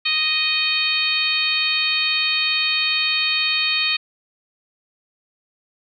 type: harmonic tone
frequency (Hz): 622.3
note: D#5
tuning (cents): 0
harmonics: 2 / 3 / 4 / 5 / 6 / 7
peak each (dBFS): -33 / -30 / -21 / -26 / -24 / -24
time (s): 0.05-3.97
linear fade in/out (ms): 10
effects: none